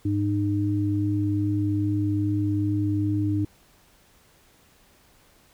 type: tone pair together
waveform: sine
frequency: 102.42 / 304.8 Hz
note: G#2 / D#4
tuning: -24 / -36 cents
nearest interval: octave + perfect fifth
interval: 1888 cents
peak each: -24 dBFS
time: 0.05-3.45 s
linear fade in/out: 5 ms
effects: pink hiss -58 dBFS RMS until 5.53 s